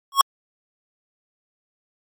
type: tone with exponential growth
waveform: square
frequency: 1100 Hz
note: C#6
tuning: 14 cents flat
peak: -6 dBFS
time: 0.12-0.21 s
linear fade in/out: 1 ms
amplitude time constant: 18 ms
effects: MP3 64 kbps